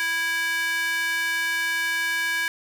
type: tone with high-pass filter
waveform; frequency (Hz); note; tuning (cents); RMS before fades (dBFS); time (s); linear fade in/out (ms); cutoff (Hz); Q
square; 329.6; E4; 0; -25; 0-2.48; 0; 1800; 4.1
effects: none